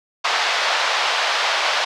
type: band-pass noise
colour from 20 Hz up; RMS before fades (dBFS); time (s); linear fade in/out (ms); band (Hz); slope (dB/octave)
pink; -20; 0.24-1.85; 10; 670 to 5000; 24
effects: none